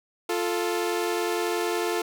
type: tone pair together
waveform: sawtooth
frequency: 349.2 / 440 Hz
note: F4 / A4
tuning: 0 / 0 cents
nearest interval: major third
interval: 400 cents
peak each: -23 / -24 dBFS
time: 0.29-2.02 s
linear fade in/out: 5 ms
effects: none